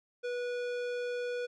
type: tone with tanh clipping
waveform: sine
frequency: 488.4 Hz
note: B4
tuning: 19 cents flat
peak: -35 dBFS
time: 0.23-1.47 s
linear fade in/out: 20 ms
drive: 17 dB
effects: none